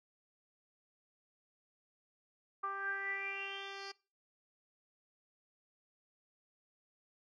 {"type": "tone with low-pass filter sweep", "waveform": "10% pulse", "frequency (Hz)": 393.7, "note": "G4", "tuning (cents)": 8, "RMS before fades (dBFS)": -41, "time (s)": [2.63, 3.92], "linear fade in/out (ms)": 10, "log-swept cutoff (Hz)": [1200, 4700], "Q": 9.7, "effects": ["noise-tail reverb RT60 0.3 s tail -21 dB re dry"]}